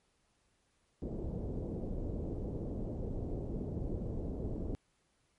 pink low-pass noise, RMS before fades -38 dBFS, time 1.02-4.75 s, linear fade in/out 0 ms, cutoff 510 Hz, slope 24 dB/octave, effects pink hiss -75 dBFS RMS until 5.38 s + MP3 48 kbps

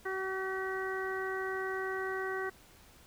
harmonic tone with a mistuned harmonic, 380 Hz, F#4, 46 cents sharp, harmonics 1 / 2 / 3 / 4 / 5, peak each -36 / -43 / -42 / -40 / -41 dBFS, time 0.05-2.5 s, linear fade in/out 10 ms, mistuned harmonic 5, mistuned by +15 cents, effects pink hiss -59 dBFS RMS until 3.06 s

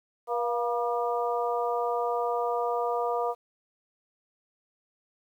harmonic tone with a mistuned harmonic, 240 Hz, B3, 49 cents flat, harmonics 2 / 3 / 4 / 5, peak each -29 / -30 / -33 / -34 dBFS, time 0.27-3.35 s, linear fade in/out 50 ms, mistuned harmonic 3, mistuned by -46 cents, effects 10-bit

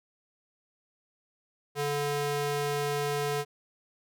square tone with high-pass filter, 144.9 Hz, D3, 23 cents flat, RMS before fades -30 dBFS, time 1.75-3.45 s, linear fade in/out 50 ms, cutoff 310 Hz, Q 1.2, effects none

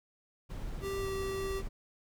brown noise, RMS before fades -40 dBFS, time 0.49-1.69 s, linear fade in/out 20 ms
square tone with pitch glide, 392 to 387.7 Hz, G4 to G4, 0 to -19 cents, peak -35 dBFS, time 0.81-1.63 s, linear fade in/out 50 ms, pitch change -19 cents, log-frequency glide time 1-1.06 s
effects none

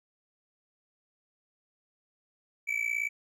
triangle tone with amplitude modulation, 2300 Hz, D7, 37 cents flat, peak -23 dBFS, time 2.67-3.09 s, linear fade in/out 20 ms, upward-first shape sine, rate 58 Hz, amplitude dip 85%, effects none

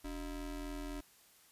square ring-modulated tone, 164.81 Hz, E3, in tune, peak -38 dBFS, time 0.04-1.01 s, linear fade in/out 10 ms, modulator 123 Hz, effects white hiss -64 dBFS RMS until 1.51 s + resampled to 32000 Hz

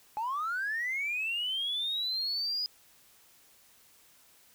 triangle linear sweep, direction up, 830.6 to 4978 Hz, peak -27 dBFS, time 0.17-2.66 s, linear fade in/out 0 ms, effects tanh soft clip ceiling -27 dBFS + white hiss -61 dBFS RMS until 4.54 s

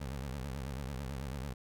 20% pulse tone with vibrato, 67.5 Hz, C#2, 45 cents flat, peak -33 dBFS, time 0-1.54 s, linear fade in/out 10 ms, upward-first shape triangle, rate 9.1 Hz, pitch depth 200 cents each way, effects none

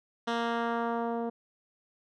10% pulse tone with low-pass filter sweep, 233.1 Hz, A#3, in tune, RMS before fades -31 dBFS, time 0.27-1.3 s, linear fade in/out 10 ms, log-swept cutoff 4200 to 530 Hz, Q 0.9, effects none

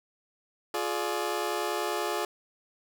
20% pulse chord, D diminished, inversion first, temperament just, 352.4 / 422.9 / 587.3 Hz, F4 / Ab4 / D5, +16 / +31 / 0 cents, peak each -28 / -27 / -30 dBFS, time 0.74-2.25 s, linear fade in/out 2 ms, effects none

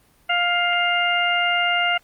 harmonic tone, 702 Hz, F5, 9 cents sharp, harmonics 1 / 2 / 3 / 4, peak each -23 / -23 / -23 / -23 dBFS, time 0.29-1.98 s, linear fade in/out 10 ms, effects pink hiss -58 dBFS RMS until 2.03 s + Opus 32 kbps

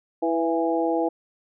harmonic tone with a mistuned harmonic, 164.81 Hz, E3, in tune, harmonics 2 / 3 / 4 / 5, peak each -24 / -26 / -27 / -28 dBFS, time 0.22-1.09 s, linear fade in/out 10 ms, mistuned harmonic 4, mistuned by +28 cents, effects none

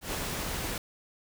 pink noise with ADSR envelope, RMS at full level -32 dBFS, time 0.01-0.78 s, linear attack 120 ms, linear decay 31 ms, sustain -2 dB, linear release 3 ms, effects none

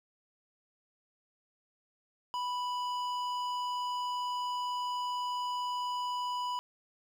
sine tone with hard clipping, 987.8 Hz, B5, in tune, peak -34 dBFS, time 2.34-6.59 s, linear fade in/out 0 ms, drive 11 dB, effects none

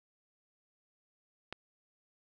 click, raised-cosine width 0.3 ms, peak -23 dBFS, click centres 1.526 s, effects none

